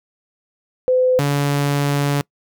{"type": "tone pair in turn", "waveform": ["sine", "sawtooth"], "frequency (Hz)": [509, 142.83], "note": ["C5", "D3"], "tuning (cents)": [-48, -48], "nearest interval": "octave + minor seventh", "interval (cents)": 2200, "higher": "first", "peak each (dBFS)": -12, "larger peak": "neither", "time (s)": [[0.88, 1.19], [1.19, 2.21]], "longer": "second", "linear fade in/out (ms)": 0, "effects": ["noise-tail reverb RT60 0.1 s tail -25 dB re dry"]}